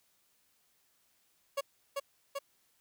30% pulse tone with echo, 558 Hz, C#5, 11 cents sharp, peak -28 dBFS, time 1.57-1.61 s, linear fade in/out 10 ms, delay 390 ms, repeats 2, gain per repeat -2 dB, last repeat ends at 2.39 s, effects white hiss -72 dBFS RMS until 2.8 s

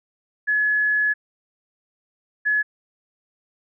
sine tone pair in turn, 1700 / 1700 Hz, G#6 / G#6, +40 / +40 cents, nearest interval unison, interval 0 cents, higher neither, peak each -17 dBFS, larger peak neither, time 0.47-1.14 / 2.45-2.63 s, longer first, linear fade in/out 20 ms, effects none

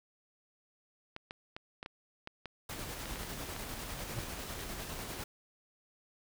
clicks, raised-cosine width 0.3 ms, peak -26 dBFS, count 11, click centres 1.164 / 1.309 / 1.565 / 1.829 / 1.861 / 2.274 / 2.457 / 3.057 / 3.158 / 3.232 / 3.564 s
pink noise with tremolo, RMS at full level -41 dBFS, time 2.69-5.24 s, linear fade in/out 5 ms, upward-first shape square, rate 10 Hz, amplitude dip 25%
square tone with exponential growth, 114.9 Hz, A#2, 25 cents flat, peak -33 dBFS, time 4.08-4.19 s, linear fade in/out 0 ms, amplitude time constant 22 ms
effects none

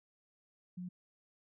sine tone, 179.8 Hz, F#3, 49 cents flat, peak -40 dBFS, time 0.77-0.89 s, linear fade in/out 10 ms, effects none

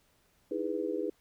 sine chord, E major seventh, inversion third, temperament just, 309 / 329.6 / 412 / 494.4 Hz, D#4 / E4 / G#4 / B4, -12 / 0 / -14 / +2 cents, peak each -37 / -37 / -35 / -36 dBFS, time 0.51-1.1 s, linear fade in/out 5 ms, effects pink hiss -69 dBFS RMS until 1.2 s

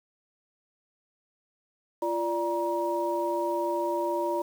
sine tone cluster, 344.6 / 586 / 947 Hz, F4 / D5 / A#5, -23 / -4 / +27 cents, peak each -30 dBFS, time 2.02-4.42 s, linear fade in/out 5 ms, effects 8-bit

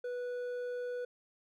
sine tone with hard clipping, 491.6 Hz, B4, 8 cents flat, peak -37 dBFS, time 0.04-1.05 s, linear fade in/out 5 ms, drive 5 dB, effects none

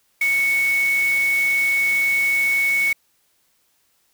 sine tone in noise, 2217 Hz, C#7, in tune, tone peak -16 dBFS, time 0.21-2.93 s, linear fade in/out 5 ms, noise white, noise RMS -33 dBFS, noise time 0.21-2.93 s, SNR +14 dB, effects white hiss -64 dBFS RMS until 4.13 s

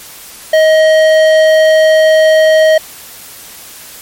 sine tone with tanh clipping, 630 Hz, D#5, 21 cents sharp, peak -6 dBFS, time 0.53-2.78 s, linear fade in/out 5 ms, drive 14 dB, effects white hiss -32 dBFS RMS until 4.01 s + MP3 64 kbps

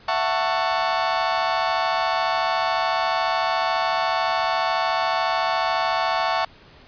35% pulse chord, F# minor seventh, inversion third, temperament just, 666 / 740 / 888 / 1110 Hz, E5 / F#5 / A5 / C#6, +18 / 0 / +16 / +2 cents, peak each -24 dBFS, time 0.08-6.45 s, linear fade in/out 5 ms, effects pink hiss -49 dBFS RMS until 6.87 s + resampled to 11025 Hz

